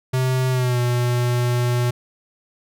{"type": "tone with pitch glide", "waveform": "square", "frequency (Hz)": [129.1, 122.07], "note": ["C3", "B2"], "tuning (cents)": [-23, -20], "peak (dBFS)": -18, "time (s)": [0.13, 1.91], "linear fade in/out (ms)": 10, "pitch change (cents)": -97, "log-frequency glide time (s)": [0.51, 0.79], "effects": []}